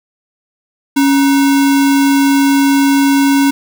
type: tone with sample-and-hold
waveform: sine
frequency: 277.2 Hz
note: C#4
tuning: in tune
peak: -7 dBFS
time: 0.96-3.51 s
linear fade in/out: 10 ms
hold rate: 1225 Hz
effects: none